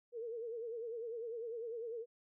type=tone with vibrato; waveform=sine; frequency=462.3 Hz; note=A#4; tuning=14 cents flat; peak=-40 dBFS; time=0.12-2.06 s; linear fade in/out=50 ms; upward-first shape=sine; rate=10 Hz; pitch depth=84 cents each way; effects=none